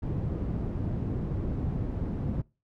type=low-pass noise; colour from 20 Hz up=white; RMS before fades=-31 dBFS; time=0.02-2.42 s; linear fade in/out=10 ms; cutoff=180 Hz; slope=12 dB/octave; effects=noise-tail reverb RT60 0.3 s tail -24 dB re dry